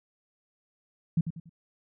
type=tone with echo; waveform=sine; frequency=164.81 Hz; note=E3; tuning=in tune; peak=-20 dBFS; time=1.17-1.21 s; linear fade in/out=5 ms; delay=95 ms; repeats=3; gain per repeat=-9 dB; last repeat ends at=1.495 s; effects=none